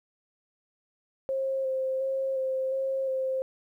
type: tone with vibrato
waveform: sine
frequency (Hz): 530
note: C5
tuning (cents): +22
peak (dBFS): -26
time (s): 1.29-3.42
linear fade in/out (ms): 0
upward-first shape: square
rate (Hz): 1.4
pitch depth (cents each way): 15
effects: 11-bit